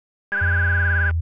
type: tone with vibrato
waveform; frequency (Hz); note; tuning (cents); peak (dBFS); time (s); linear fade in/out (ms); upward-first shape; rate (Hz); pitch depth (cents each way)
sine; 1568; G6; 0; -19; 0.32-1.1; 5; triangle; 19; 120
type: click train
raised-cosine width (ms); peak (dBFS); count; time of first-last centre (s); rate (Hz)
0.5; -20; 159; 0.32-1.11; 200
type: tone with pitch glide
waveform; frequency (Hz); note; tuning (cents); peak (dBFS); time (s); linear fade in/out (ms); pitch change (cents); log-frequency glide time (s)
sine; 87.1 to 82.64; F2 to E2; -4 to +5; -18; 0.41-1.21; 10; -91; 0.76-1.08
effects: none